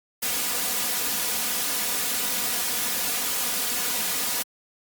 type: noise with comb filter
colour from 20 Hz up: white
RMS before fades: -26 dBFS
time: 0.22-4.43 s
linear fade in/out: 10 ms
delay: 4.1 ms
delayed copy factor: +0.75
effects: high-pass 80 Hz 12 dB/octave + Opus 48 kbps